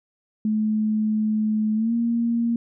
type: tone with pitch glide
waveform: sine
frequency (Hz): 215.4 to 233.5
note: A3 to A#3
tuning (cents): -37 to +3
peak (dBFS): -19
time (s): 0.45-2.56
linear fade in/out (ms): 2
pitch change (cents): +140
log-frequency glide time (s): 1.75-1.93
effects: none